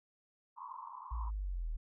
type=band-pass noise; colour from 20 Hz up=white; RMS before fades=-48 dBFS; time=0.56-1.31 s; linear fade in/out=20 ms; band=920 to 1100 Hz; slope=96 dB/octave
type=linear sweep; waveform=sine; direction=down; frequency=59 to 37.16 Hz; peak=-35 dBFS; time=1.11-1.77 s; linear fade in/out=10 ms
effects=none